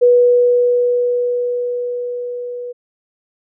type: tone with level ramp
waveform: sine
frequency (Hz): 488.3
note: B4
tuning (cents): -20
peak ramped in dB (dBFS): -6 to -24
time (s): 0.01-2.73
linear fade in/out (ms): 20
effects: none